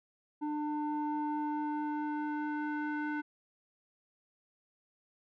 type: tone with low-pass filter sweep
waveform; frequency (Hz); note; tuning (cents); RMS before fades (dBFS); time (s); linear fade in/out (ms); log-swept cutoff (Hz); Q
square; 299.2; D4; +32; -35; 0.41-3.22; 20; 750 to 1600; 2.8
effects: none